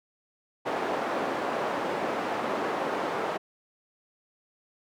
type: band-pass noise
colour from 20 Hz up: white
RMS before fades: -30 dBFS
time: 0.65-3.38 s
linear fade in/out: 20 ms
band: 290 to 880 Hz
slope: 12 dB/octave
effects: none